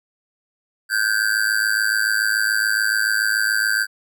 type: tone with amplitude modulation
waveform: square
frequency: 1558 Hz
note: G6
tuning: 11 cents flat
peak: -14 dBFS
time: 0.89-3.87 s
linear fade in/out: 50 ms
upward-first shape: sine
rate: 107 Hz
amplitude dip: 90%
effects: none